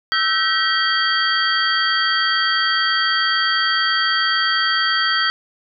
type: tone cluster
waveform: sine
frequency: 1313 / 1542 / 1914 / 3231 / 4587 Hz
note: E6 / G6 / A#6 / G#7 / D8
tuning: -7 / -29 / +45 / -48 / -42 cents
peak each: -22 dBFS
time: 0.12-5.3 s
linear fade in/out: 0 ms
effects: none